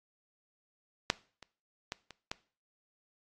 clicks, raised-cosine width 0.2 ms, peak -7 / -30 / -18 / -29 / -17 dBFS, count 5, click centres 1.101 / 1.427 / 1.921 / 2.107 / 2.315 s, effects noise-tail reverb RT60 0.4 s tail -21 dB re dry + AAC 32 kbps

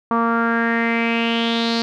sawtooth tone with low-pass filter sweep, 231.1 Hz, A#3, 15 cents flat, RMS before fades -19 dBFS, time 0.11-1.82 s, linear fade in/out 0 ms, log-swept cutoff 1100 to 4500 Hz, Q 5.5, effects none

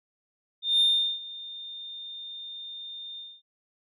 sine tone with ADSR envelope, 3624 Hz, A#7, 50 cents flat, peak -16 dBFS, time 0.62-3.42 s, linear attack 180 ms, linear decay 390 ms, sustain -21 dB, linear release 240 ms, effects tanh soft clip ceiling -16 dBFS

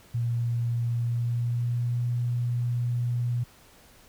sine tone with pitch glide, 118.3 to 120.93 Hz, A#2 to B2, +26 to -36 cents, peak -24 dBFS, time 0.14-3.44 s, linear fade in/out 10 ms, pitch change +38 cents, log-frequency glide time 0.98-2.02 s, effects pink hiss -55 dBFS RMS until 4.08 s

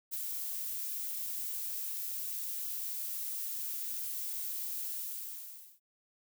violet noise with ADSR envelope, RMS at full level -36 dBFS, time 0.11-5.8 s, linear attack 27 ms, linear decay 27 ms, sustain -2 dB, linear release 890 ms, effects none

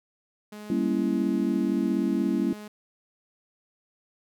sawtooth tone, 210.1 Hz, G#3, 20 cents sharp, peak -35 dBFS, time 0.52-2.68 s, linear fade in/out 5 ms
sine chord, G diminished seventh, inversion none, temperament equal with one note detuned, 196 / 233.1 / 277.2 / 333.1 Hz, G3 / Bb3 / Db4 / Fb4, 0 / 0 / 0 / +18 cents, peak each -28 dBFS, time 0.7-2.53 s, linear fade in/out 2 ms
effects none

